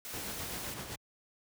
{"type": "high-pass noise", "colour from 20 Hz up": "white", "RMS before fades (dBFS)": -43, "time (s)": [0.05, 0.74], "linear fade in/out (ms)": 0, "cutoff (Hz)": 130, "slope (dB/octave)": 12}
{"type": "noise with tremolo", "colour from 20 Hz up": "pink", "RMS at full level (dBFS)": -40, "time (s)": [0.13, 0.96], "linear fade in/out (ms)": 10, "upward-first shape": "sine", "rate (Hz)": 7.8, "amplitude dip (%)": 45}
{"effects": ["high-pass 60 Hz 12 dB/octave"]}